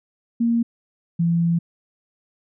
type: tone pair in turn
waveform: sine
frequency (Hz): 233.1 / 169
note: A#3 / E3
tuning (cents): 0 / +43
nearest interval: tritone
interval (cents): 557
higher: first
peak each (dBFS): -16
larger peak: neither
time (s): 0.4-0.63 / 1.19-1.59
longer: second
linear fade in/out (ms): 10
effects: none